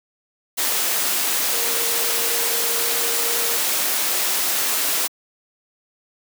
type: tone in noise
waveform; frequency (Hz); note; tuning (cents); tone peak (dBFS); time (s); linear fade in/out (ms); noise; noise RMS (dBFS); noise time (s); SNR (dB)
sine; 467.5; A#4; +5; -31; 1.52-3.58; 20; white; -21; 0.57-5.08; -13
effects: high-pass 300 Hz 12 dB/octave